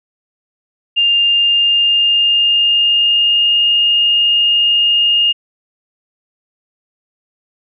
sine tone with pitch glide, 2804 to 2837 Hz, F7 to F7, +6 to +27 cents, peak -9 dBFS, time 0.96-5.33 s, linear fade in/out 20 ms, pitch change +21 cents, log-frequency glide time 1.22-3.59 s, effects none

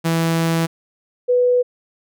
sawtooth / sine tone pair in turn, 164.81 / 493.9 Hz, E3 / B4, 0 / 0 cents, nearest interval octave + perfect fifth, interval 1900 cents, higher second, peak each -12 dBFS, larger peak neither, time 0.04-0.67 / 1.28-1.63 s, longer first, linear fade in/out 20 ms, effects none

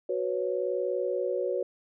sine chord, F# suspended fourth, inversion none, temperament equal, 370 / 493.9 / 554.4 Hz, F#4 / B4 / C#5, 0 / 0 / 0 cents, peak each -31 dBFS, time 0.09-1.63 s, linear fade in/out 5 ms, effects none

